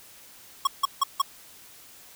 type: tone bursts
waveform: square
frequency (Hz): 1100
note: C#6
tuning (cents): -14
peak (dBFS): -19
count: 4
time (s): 0.65-1.218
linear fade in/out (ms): 5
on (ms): 22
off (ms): 160
effects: white hiss -50 dBFS RMS until 2.15 s